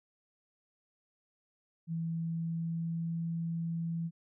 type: tone with pitch glide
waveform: sine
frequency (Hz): 164.81 to 166.44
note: E3 to E3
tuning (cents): 0 to +17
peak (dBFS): -32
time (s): 1.87-4.11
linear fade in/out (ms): 50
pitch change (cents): +17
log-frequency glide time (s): 2.03-3.21
effects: none